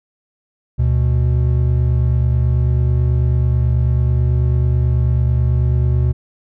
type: tone pair together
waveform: triangle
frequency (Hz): 73.42 / 122.59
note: D2 / B2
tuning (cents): 0 / -12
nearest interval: major sixth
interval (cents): 888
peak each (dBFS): -13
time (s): 0.78-6.13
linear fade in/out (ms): 20
effects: none